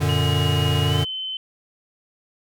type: chord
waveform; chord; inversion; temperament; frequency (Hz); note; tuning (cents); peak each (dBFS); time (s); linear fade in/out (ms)
square; Gb augmented; none; equal; 92.5 / 116.54 / 146.83; Gb2 / Bb2 / D3; 0 / 0 / 0; -23 / -26 / -22; 0-1.05; 20
type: tone with pitch glide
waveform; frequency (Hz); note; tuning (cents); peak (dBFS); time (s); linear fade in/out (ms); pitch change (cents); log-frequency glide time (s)
sine; 2873 to 3061; F7 to G7; +48 to -42; -26; 0.09-1.37; 2; +110; 0.85-0.98
effects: none